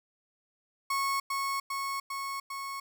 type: tone with echo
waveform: 35% pulse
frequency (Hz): 1100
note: C#6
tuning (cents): -14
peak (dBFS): -26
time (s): 0.9-1.2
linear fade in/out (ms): 5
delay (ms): 400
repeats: 4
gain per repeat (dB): -2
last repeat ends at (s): 2.8
effects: none